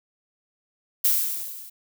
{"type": "noise with level ramp", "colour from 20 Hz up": "violet", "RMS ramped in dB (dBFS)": [-18, -43], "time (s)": [1.04, 1.7], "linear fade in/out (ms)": 10, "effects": []}